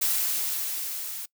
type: noise with level ramp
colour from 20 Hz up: blue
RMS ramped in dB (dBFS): -24 to -36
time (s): 0.01-1.26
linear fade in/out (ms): 10
effects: noise-tail reverb RT60 0.1 s tail -23 dB re dry